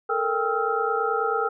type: tone cluster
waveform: sine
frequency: 437.4 / 466.6 / 794 / 1288 / 1374 Hz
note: A4 / A#4 / G5 / E6 / F6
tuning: -10 / +2 / +22 / -41 / -29 cents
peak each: -28 dBFS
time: 0.09-1.49 s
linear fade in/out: 10 ms
effects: none